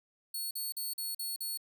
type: tone bursts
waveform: 5% pulse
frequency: 4400 Hz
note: C#8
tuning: 14 cents flat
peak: -28 dBFS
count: 6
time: 0.34-1.575 s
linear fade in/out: 5 ms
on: 170 ms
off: 43 ms
effects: none